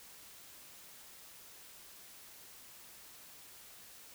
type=silence; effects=white hiss -55 dBFS RMS until 4.14 s